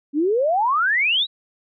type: exponential sweep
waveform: sine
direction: up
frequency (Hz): 274.5 to 3978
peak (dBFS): -16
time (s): 0.13-1.27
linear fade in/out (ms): 50
effects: none